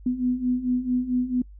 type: beating tone pair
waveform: sine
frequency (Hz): 246.9 / 251.4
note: B3 / B3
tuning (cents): 0 / +31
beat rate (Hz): 4.5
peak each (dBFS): -27 / -23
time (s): 0.06-1.42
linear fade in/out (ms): 5
effects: noise-tail reverb RT60 0.1 s tail -25 dB re dry + added 50 Hz sine -42 dBFS peak until 1.59 s